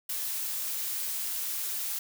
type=noise; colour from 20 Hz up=blue; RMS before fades=-33 dBFS; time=0.09-1.99 s; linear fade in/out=5 ms; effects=none

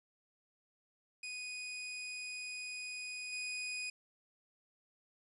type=tone with level steps; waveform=sawtooth; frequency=2484 Hz; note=D#7; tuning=3 cents flat; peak=-38 / -35 dBFS; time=1.23-3.9 s; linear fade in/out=5 ms; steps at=3.32 s; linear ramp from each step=10 ms; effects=resampled to 24000 Hz + 11-bit

